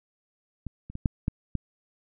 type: clicks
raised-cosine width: 5 ms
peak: -22 / -28 / -22 / -10 / -13 / -15 dBFS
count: 6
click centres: 0.667 / 0.9 / 0.954 / 1.058 / 1.281 / 1.553 s
effects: none